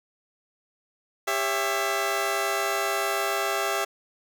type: chord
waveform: 15% pulse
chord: C# diminished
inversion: second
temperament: just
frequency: 399.1 / 554.4 / 665.2 Hz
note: G4 / C#5 / E5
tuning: +31 / 0 / +16 cents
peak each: -22 / -26 / -21 dBFS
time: 1.27-3.85 s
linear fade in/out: 10 ms
effects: 9-bit